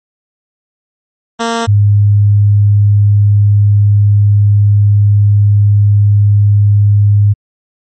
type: tone pair in turn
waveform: 10% pulse / sine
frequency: 230.6 / 102.72 Hz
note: A#3 / G#2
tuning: -19 / -19 cents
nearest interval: octave + major second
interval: 1400 cents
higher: first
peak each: -4 dBFS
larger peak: neither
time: 1.39-1.67 / 1.67-7.34 s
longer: second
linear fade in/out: 20 ms
effects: MP3 32 kbps